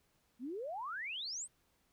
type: exponential sweep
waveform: sine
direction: up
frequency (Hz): 226.6 to 8910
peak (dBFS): -39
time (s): 0.39-1.48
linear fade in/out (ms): 50
effects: pink hiss -75 dBFS RMS until 1.92 s